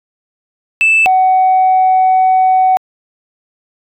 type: tone pair in turn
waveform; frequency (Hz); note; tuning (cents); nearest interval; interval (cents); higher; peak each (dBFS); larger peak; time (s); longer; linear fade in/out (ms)
sine; 2637 / 749.9; E7 / F#5; 0 / +23; octave + minor seventh; 2177; first; -5; neither; 0.81-1.06 / 1.06-2.77; second; 0
effects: tanh soft clip ceiling -4 dBFS